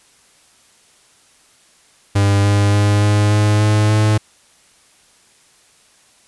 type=tone with pitch steps; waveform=45% pulse; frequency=100.7 / 101.75 / 102.82 / 103.89 / 104.98 / 106.07 / 107.18 Hz; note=G2 / G#2 / G#2 / G#2 / G#2 / G#2 / A2; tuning=+47 / -35 / -17 / +1 / +19 / +37 / -45 cents; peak=-11 dBFS; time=2.15-4.18 s; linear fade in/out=10 ms; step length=290 ms; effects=white hiss -52 dBFS RMS until 6.27 s + resampled to 24000 Hz